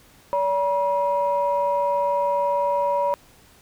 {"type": "tone pair together", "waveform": "sine", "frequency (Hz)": [572, 962], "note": ["D5", "B5"], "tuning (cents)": [-46, -46], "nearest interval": "major sixth", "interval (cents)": 900, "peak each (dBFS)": -21, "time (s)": [0.33, 3.14], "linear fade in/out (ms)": 0, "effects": ["tanh soft clip ceiling -12 dBFS", "pink hiss -53 dBFS RMS until 3.61 s"]}